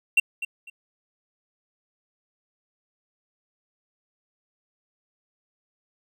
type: tone with echo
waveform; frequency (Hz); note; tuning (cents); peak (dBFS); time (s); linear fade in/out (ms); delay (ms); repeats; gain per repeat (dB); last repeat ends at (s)
triangle; 2729; F7; -41; -12; 0.17-0.2; 5; 250; 2; -13; 0.7
effects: none